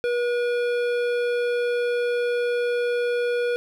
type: tone with hard clipping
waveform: sine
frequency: 482.8 Hz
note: B4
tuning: 39 cents flat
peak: -23 dBFS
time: 0.04-3.56 s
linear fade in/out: 0 ms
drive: 13 dB
effects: none